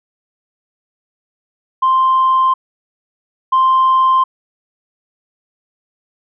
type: tone pair in turn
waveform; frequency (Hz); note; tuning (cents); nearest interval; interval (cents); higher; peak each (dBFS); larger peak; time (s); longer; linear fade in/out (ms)
sine; 1046.5 / 1046.5; C6 / C6; 0 / 0; unison; 0; neither; -8 / -7; second; 1.82-2.54 / 3.52-4.24; neither; 10
effects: tanh soft clip ceiling -6 dBFS